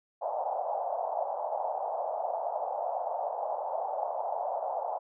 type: band-pass noise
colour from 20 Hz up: white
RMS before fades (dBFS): -33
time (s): 0.21-4.99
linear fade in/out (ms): 20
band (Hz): 590 to 830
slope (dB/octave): 48
effects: none